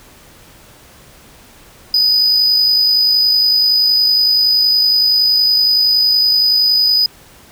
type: tone with amplitude modulation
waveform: triangle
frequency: 4978 Hz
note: D#8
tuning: in tune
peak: -7 dBFS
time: 1.94-7.06 s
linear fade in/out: 2 ms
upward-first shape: sine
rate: 50.7 Hz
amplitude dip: 30%
effects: pink hiss -43 dBFS RMS until 7.51 s